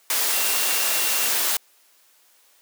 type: tone in noise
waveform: sine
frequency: 2751 Hz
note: F7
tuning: 27 cents flat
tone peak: -32 dBFS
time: 0.33-1.28 s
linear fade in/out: 2 ms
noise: white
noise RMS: -22 dBFS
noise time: 0.1-1.57 s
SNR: -13 dB
effects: white hiss -58 dBFS RMS until 2.61 s + high-pass 400 Hz 12 dB/octave